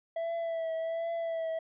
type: tone with vibrato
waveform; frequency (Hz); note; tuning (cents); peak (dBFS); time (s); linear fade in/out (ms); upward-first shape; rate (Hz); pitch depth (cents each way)
triangle; 660; E5; +2; -29; 0.16-1.59; 5; triangle; 1.3; 35
effects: resampled to 8000 Hz